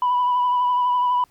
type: tone with vibrato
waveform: sine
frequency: 987.8 Hz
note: B5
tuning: in tune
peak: -15 dBFS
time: 0.02-1.24 s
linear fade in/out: 2 ms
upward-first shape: triangle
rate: 12 Hz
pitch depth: 27 cents each way
effects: tanh soft clip ceiling -14 dBFS + pink hiss -60 dBFS RMS until 1.3 s